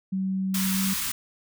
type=tone with pitch glide; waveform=sine; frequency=190.3 to 191.96 Hz; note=F#3 to G3; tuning=+49 to -36 cents; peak=-24 dBFS; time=0.12-0.94 s; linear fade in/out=10 ms; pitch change=+15 cents; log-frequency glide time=0.71-0.83 s
type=band-stop noise; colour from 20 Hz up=white; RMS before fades=-29 dBFS; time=0.54-1.12 s; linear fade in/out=5 ms; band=280 to 910 Hz; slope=96 dB/octave
effects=none